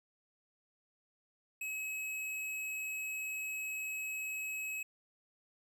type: tone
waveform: square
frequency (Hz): 2563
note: E7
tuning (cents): -49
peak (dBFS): -38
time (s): 1.61-4.83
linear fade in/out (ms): 5
effects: none